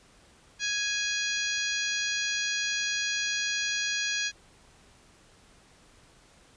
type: harmonic tone with a mistuned harmonic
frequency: 830.6 Hz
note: G#5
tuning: in tune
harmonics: 2 / 3 / 4 / 5 / 6 / 7 / 8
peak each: -32 / -34 / -35 / -36 / -37 / -37 / -38 dBFS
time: 0.59-4.32 s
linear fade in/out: 50 ms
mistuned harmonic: 6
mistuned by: -66 cents
effects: pink hiss -58 dBFS RMS until 6.56 s + resampled to 22050 Hz